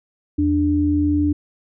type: tone pair together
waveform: sine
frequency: 83.2 / 295 Hz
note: E2 / D4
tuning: +17 / +8 cents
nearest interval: octave + minor seventh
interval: 2191 cents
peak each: -21 / -16 dBFS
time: 0.38-1.33 s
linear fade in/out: 10 ms
effects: none